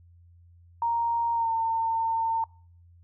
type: tone with pitch glide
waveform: sine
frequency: 932.3 to 905.8 Hz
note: A#5 to A#5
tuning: 0 to -50 cents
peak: -23 dBFS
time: 0.82-2.44 s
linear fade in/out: 2 ms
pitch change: -50 cents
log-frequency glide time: 1.34-1.5 s
effects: noise-tail reverb RT60 0.5 s tail -25 dB re dry + added 86 Hz sine -52 dBFS peak until 3.03 s